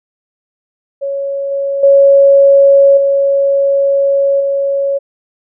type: tone with level steps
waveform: sine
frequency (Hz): 555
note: C#5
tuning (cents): +2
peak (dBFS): -15 / -13 / -3 / -8 / -11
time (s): 1.01-4.99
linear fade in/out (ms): 20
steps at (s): 1.51 / 1.83 / 2.97 / 4.4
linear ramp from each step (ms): 5
effects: none